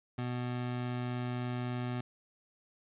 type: tone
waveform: 25% pulse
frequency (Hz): 123.47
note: B2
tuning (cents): 0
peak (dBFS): -30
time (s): 0.18-2.01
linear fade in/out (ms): 5
effects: resampled to 8000 Hz + 10-bit